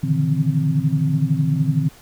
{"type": "tone cluster", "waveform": "sine", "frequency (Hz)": [119.2, 142.6, 153.4, 166.6, 261.4], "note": ["A#2", "C#3", "D#3", "E3", "C4"], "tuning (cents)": [39, 49, -24, 19, -1], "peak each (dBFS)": [-28, -21, -19, -24, -26], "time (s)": [0.03, 1.89], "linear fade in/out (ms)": 10, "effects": ["pink hiss -47 dBFS RMS until 2.01 s"]}